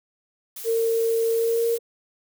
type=noise; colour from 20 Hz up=blue; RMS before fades=-36 dBFS; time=0.56-1.78 s; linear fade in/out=5 ms
type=tone with pitch glide; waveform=sine; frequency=455.8 to 463.5 Hz; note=A#4 to A#4; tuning=-39 to -10 cents; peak=-19 dBFS; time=0.64-1.79 s; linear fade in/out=50 ms; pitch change=+29 cents; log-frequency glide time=1.32-1.67 s
effects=none